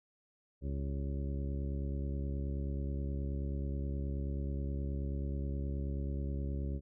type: harmonic tone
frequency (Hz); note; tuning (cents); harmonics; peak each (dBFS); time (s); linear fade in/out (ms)
69.4; C#2; +3; 1 / 2 / 3 / 4 / 5 / 6 / 8; -35 / -41 / -45 / -47 / -49 / -51 / -53; 0.61-6.81; 50
effects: none

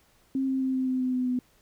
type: tone with pitch steps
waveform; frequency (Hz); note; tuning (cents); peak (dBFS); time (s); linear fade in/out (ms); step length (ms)
sine; 267.1 / 264.6 / 262.2 / 259.8 / 257.4 / 255 / 252.7 / 250.4; C4 / C4 / C4 / C4 / C4 / C4 / B3 / B3; +36 / +20 / +4 / -12 / -28 / -44 / +40 / +24; -24; 0.35-1.39; 2; 130
effects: pink hiss -63 dBFS RMS until 1.61 s

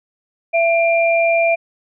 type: tone pair together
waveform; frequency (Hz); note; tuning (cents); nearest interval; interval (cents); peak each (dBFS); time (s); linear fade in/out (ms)
sine; 669.5 / 2384; E5 / D7; +27 / +25; octave + minor seventh; 2198; -13 / -18; 0.53-1.56; 20
effects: none

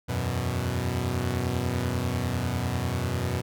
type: chord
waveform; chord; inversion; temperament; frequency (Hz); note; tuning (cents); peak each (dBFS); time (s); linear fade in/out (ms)
sawtooth; E suspended second; none; equal; 82.41 / 92.5 / 123.47; E2 / F#2 / B2; 0 / 0 / 0; -29 / -26 / -25; 0.08-3.42; 20
effects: none

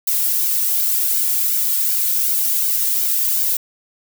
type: noise with flanger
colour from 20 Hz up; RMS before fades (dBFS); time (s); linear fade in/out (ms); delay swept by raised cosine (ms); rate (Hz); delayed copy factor
violet; -18; 0.07-3.57; 5; 1.3 to 2.18; 2.7; +0.7
effects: none

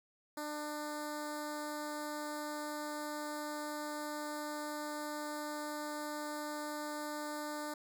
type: tone with notch filter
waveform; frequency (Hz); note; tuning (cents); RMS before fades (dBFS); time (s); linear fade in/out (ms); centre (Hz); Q
10% pulse; 299; D4; +31; -41; 0.37-7.74; 5; 2600; 0.93
effects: none

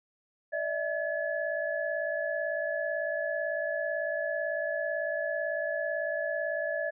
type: tone cluster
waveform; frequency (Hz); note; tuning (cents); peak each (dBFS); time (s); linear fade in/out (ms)
sine; 590 / 648 / 1708; D5 / E5 / G#6; +8 / -30 / +48; -33 / -33 / -34; 0.52-6.91; 20
effects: none

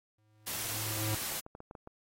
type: tone with exponential growth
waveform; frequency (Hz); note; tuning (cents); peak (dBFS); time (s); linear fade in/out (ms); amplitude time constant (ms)
square; 107.3; A2; -43; -31; 0.18-1.15; 5; 210
type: noise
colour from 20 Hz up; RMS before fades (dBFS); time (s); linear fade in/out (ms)
white; -37; 0.46-1.41; 20
type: clicks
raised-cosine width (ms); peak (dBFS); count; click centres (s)
1; -32; 7; 1.322 / 1.464 / 1.551 / 1.604 / 1.711 / 1.752 / 1.874
effects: AAC 48 kbps

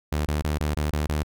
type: tone bursts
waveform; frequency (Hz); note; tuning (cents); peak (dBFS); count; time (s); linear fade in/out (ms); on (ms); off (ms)
sawtooth; 75.2; D2; +42; -19; 7; 0.12-1.232; 5; 140; 22
effects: none

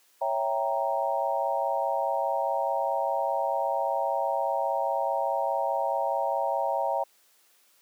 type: chord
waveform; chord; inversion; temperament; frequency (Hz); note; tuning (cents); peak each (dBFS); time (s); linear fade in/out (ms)
sine; C# diminished seventh; none; equal; 554.4 / 659.3 / 784 / 932.3; C#5 / E5 / G5 / Bb5; 0 / 0 / 0 / 0; -30; 0.21-7.04; 10
effects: white hiss -63 dBFS RMS until 7.81 s + high-pass 300 Hz 12 dB/octave

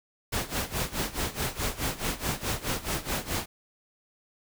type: noise with tremolo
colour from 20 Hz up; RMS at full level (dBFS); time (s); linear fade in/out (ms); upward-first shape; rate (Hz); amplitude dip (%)
pink; -28; 0.32-3.46; 10; sine; 4.7; 85
effects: none

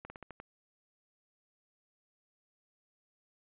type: slowing click train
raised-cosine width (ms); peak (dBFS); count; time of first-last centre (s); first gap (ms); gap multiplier
0.5; -30; 6; 0.05-0.401; 50; 1.17
effects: resampled to 8000 Hz

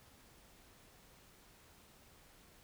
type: silence
effects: pink hiss -63 dBFS RMS until 2.63 s

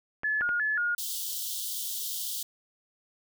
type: clicks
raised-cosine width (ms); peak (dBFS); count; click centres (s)
0.5; -23; 3; 0.234 / 0.41 / 0.491
type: tone with vibrato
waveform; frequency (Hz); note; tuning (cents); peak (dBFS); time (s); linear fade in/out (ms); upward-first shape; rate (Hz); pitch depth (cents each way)
sine; 1568; G6; 0; -25; 0.24-0.95; 5; square; 2.8; 160
type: high-pass noise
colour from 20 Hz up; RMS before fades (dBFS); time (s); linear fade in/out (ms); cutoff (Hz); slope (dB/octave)
white; -34; 0.98-2.43; 5; 3000; 96
effects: none

